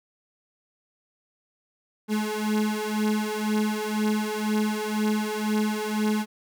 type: beating tone pair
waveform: 35% pulse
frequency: 212.4 / 214.4 Hz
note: G#3 / A3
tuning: +39 / -45 cents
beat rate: 2 Hz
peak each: -25 dBFS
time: 2.08-6.26 s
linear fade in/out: 50 ms
effects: none